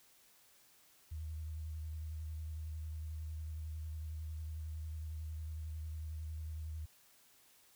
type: tone with vibrato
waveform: sine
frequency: 78.3 Hz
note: D#2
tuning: 11 cents sharp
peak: -40 dBFS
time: 1.11-6.86 s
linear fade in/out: 10 ms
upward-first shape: square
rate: 11 Hz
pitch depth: 25 cents each way
effects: white hiss -66 dBFS RMS until 7.75 s